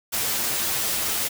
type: noise with comb filter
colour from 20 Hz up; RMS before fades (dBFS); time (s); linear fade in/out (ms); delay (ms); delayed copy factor
white; -25; 0.12-1.29; 20; 9; +0.65
effects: none